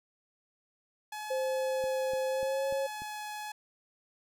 sawtooth tone with vibrato, 849 Hz, G#5, 38 cents sharp, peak -34 dBFS, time 1.12-3.52 s, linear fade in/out 5 ms, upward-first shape triangle, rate 0.8 Hz, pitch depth 10 cents each way
sine tone with pitch glide, 523 to 543.3 Hz, C5 to C#5, -1 to -35 cents, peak -29 dBFS, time 1.3-2.87 s, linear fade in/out 10 ms, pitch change +66 cents, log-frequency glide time 2.29-2.65 s
click train, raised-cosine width 3 ms, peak -35 dBFS, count 5, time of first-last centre 1.84-3.02 s, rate 3.39 Hz
effects none

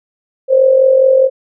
sine tone with amplitude modulation, 527 Hz, C5, 12 cents sharp, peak -3 dBFS, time 0.48-1.3 s, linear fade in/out 50 ms, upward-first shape sine, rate 44.8 Hz, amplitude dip 60%, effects none

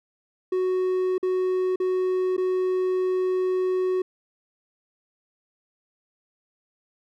triangle tone with dropouts, 370 Hz, F#4, in tune, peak -19 dBFS, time 0.52-4.02 s, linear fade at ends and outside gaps 5 ms, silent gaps 1.181-1.228 / 1.759-1.8 / 2.367-2.378 s, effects none

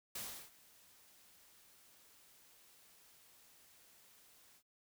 white noise with ADSR envelope, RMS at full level -43 dBFS, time 0.15-4.63 s, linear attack 6 ms, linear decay 340 ms, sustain -22 dB, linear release 67 ms, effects none

